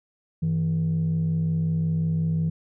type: tone pair together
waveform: sine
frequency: 96.15 / 161.7 Hz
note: G2 / E3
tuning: -33 / -33 cents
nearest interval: major sixth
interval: 900 cents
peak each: -28 / -20 dBFS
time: 0.42-2.5 s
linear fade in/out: 10 ms
effects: tanh soft clip ceiling -18 dBFS